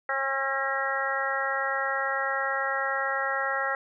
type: harmonic tone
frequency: 270.9 Hz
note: C#4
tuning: 40 cents flat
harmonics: 2 / 3 / 4 / 5 / 6 / 7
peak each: -33 / -33 / -36 / -31 / -33 / -31 dBFS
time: 0.09-3.75 s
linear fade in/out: 2 ms
effects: none